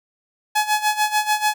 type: tone with tremolo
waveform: sawtooth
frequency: 848 Hz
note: G#5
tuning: 36 cents sharp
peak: -11 dBFS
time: 0.55-1.54 s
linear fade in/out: 10 ms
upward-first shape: sine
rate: 6.8 Hz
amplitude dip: 80%
effects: none